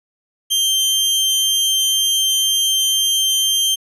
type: tone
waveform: sawtooth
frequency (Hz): 3149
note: G7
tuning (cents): +7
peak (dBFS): -11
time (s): 0.5-3.76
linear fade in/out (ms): 20
effects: resampled to 32000 Hz